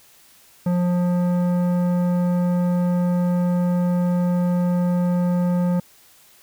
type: tone with tanh clipping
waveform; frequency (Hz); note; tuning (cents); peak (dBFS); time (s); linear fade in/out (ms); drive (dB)
sine; 177.3; F3; +26; -19; 0.66-5.8; 5; 13
effects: white hiss -52 dBFS RMS until 6.42 s